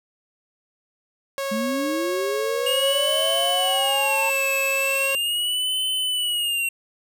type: tone with pitch glide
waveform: sawtooth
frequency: 549 to 545.2 Hz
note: C#5 to C#5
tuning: -17 to -29 cents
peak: -21 dBFS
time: 1.38-5.15 s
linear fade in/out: 0 ms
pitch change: -12 cents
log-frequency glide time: 3.31-4.21 s
type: linear sweep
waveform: sine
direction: up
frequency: 207.7 to 906 Hz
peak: -24 dBFS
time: 1.51-4.3 s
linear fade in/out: 10 ms
type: tone with vibrato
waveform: square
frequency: 2820 Hz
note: F7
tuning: 16 cents sharp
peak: -22 dBFS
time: 2.66-6.69 s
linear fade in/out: 5 ms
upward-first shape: sine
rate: 0.39 Hz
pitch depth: 130 cents each way
effects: none